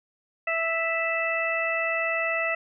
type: harmonic tone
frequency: 659 Hz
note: E5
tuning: 1 cent flat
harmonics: 1 / 2 / 3 / 4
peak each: -29 / -32 / -28 / -29 dBFS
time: 0.47-2.55 s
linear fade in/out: 5 ms
effects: none